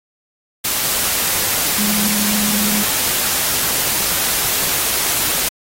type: tone in noise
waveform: sine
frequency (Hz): 209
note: G#3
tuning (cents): +11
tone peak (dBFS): -20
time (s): 1.78-2.83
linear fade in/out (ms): 10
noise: white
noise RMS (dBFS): -18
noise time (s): 0.64-5.49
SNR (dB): -5
effects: AAC 48 kbps